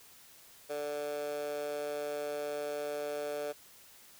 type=tone with high-pass filter; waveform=15% pulse; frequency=146.83 Hz; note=D3; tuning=in tune; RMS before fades=-37 dBFS; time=0.69-3.53 s; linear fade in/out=20 ms; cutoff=520 Hz; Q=4.6; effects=white hiss -57 dBFS RMS until 4.19 s